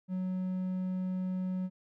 triangle tone, 185 Hz, F#3, in tune, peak -29 dBFS, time 0.08-1.7 s, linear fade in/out 50 ms, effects none

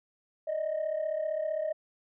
sine tone pair together, 596 / 631.4 Hz, D5 / D#5, +25 / +25 cents, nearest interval minor second, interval 100 cents, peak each -32 / -29 dBFS, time 0.47-1.73 s, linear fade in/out 10 ms, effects tanh soft clip ceiling -25 dBFS

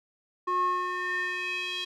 square tone with band-pass filter sweep, 362 Hz, F#4, 38 cents flat, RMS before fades -30 dBFS, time 0.47-1.85 s, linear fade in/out 10 ms, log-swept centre 940 to 3400 Hz, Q 4.4, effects none

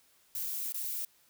violet noise with dropouts, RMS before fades -36 dBFS, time 0.35-1.05 s, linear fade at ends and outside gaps 2 ms, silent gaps 0.723-0.743 s, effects white hiss -66 dBFS RMS until 1.29 s

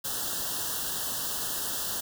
white band-stop noise, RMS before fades -32 dBFS, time 0.04-2.01 s, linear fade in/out 10 ms, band 1800 to 2800 Hz, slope 96 dB/octave, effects none

